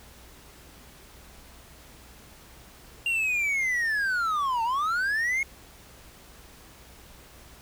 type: linear two-way sweep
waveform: triangle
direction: down then up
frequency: 2794 to 887 to 2189 Hz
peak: -22 dBFS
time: 3.06-5.43 s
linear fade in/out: 2 ms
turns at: 4.63 s
effects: added 60 Hz sine -55 dBFS peak until 7.61 s + pink hiss -51 dBFS RMS until 7.61 s